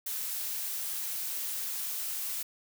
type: noise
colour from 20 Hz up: blue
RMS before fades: -35 dBFS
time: 0.06-2.43 s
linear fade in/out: 5 ms
effects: none